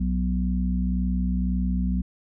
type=harmonic tone; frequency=61.9 Hz; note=B1; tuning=5 cents sharp; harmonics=1 / 3 / 4; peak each=-24 / -25 / -32 dBFS; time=0-2.02 s; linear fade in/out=10 ms; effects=none